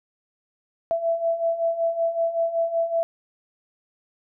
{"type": "beating tone pair", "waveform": "sine", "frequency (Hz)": [663, 668.3], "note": ["E5", "E5"], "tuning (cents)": [10, 24], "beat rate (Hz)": 5.3, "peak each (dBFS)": [-27, -22], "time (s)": [0.91, 3.03], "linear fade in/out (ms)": 0, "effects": []}